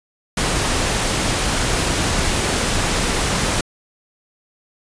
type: noise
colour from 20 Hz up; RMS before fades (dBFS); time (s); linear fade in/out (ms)
pink; -19; 0.37-3.61; 5
effects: resampled to 22050 Hz